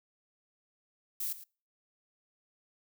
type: noise with echo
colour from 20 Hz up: violet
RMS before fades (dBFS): -35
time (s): 1.2-1.33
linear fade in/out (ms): 5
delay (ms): 110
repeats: 1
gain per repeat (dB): -14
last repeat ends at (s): 1.44
effects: noise-tail reverb RT60 0.4 s tail -26 dB re dry